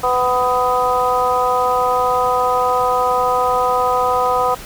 harmonic tone, 250 Hz, B3, 21 cents sharp, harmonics 2 / 3 / 4 / 5, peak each -19 / -19 / -19 / -19 dBFS, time 0.03-4.55 s, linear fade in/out 10 ms, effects pink hiss -34 dBFS RMS until 4.65 s

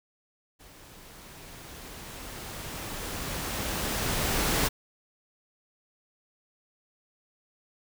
pink noise with level ramp, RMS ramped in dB -52 to -25 dBFS, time 0.59-4.69 s, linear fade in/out 20 ms, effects none

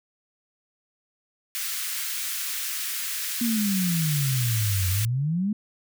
white high-pass noise, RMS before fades -30 dBFS, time 1.55-5.05 s, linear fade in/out 0 ms, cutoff 1400 Hz, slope 24 dB/octave
sine exponential two-way sweep, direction down then up, 240.5 to 90 to 217.7 Hz, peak -22 dBFS, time 3.41-5.53 s, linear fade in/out 5 ms, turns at 4.89 s
effects none

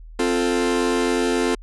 40% pulse chord, F major, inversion second, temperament equal, 261.6 / 349.2 / 440 Hz, C4 / F4 / A4, 0 / 0 / 0 cents, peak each -22 dBFS, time 0.19-1.55 s, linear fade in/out 5 ms, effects added 40 Hz sine -37 dBFS peak until 1.62 s + resampled to 24000 Hz

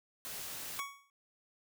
white noise, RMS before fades -43 dBFS, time 0.25-0.8 s, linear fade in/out 0 ms
25% pulse tone with exponential decay, 1118 Hz, C#6, 14 cents sharp, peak -30 dBFS, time 0.79-1.1 s, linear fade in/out 1 ms, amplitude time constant 67 ms
effects none

